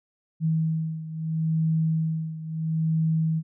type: beating tone pair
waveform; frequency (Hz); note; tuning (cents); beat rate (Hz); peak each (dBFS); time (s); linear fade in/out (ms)
sine; 160 / 160.75; D#3 / E3; +49 / -43; 0.75; -24 / -28; 0.4-3.43; 50
effects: none